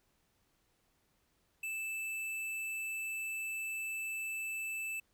sine tone with hard clipping, 2637 Hz, E7, in tune, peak -38 dBFS, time 1.63-5 s, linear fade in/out 5 ms, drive 13 dB, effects pink hiss -75 dBFS RMS until 5.13 s

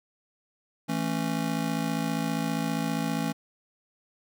square chord, A major, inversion second, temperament just, 165 / 220 / 275 Hz, E3 / A3 / C#4, +2 / 0 / -14 cents, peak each -32 dBFS, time 0.88-3.33 s, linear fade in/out 20 ms, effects none

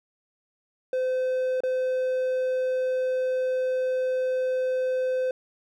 triangle tone with dropouts, 513 Hz, C5, 34 cents flat, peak -21 dBFS, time 0.93-5.31 s, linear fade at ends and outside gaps 2 ms, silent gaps 1.605-1.635 s, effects none

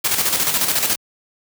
white noise with tremolo, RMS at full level -17 dBFS, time 0.04-0.96 s, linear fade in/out 10 ms, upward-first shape square, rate 14 Hz, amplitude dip 50%, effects high-pass 80 Hz 12 dB/octave

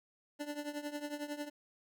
25% pulse tone with tremolo, 293.6 Hz, D4, in tune, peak -32 dBFS, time 0.39-1.5 s, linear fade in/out 20 ms, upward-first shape triangle, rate 11 Hz, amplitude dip 85%, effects none

